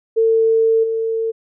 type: tone with level steps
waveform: sine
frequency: 449.5 Hz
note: A4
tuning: 37 cents sharp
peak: -11 / -17 dBFS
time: 0.16-1.32 s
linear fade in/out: 20 ms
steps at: 0.83 s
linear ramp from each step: 10 ms
effects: none